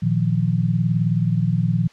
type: chord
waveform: sine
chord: Bb suspended fourth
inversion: none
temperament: equal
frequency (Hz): 116.54 / 155.56 / 174.61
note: Bb2 / Eb3 / F3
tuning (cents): 0 / 0 / 0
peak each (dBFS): -21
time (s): 0.02-1.88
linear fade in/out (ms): 10
effects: white hiss -51 dBFS RMS until 1.92 s + low-pass 4000 Hz 12 dB/octave